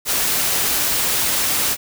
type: noise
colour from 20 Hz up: white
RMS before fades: -19 dBFS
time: 0.05-1.77 s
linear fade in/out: 50 ms
effects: none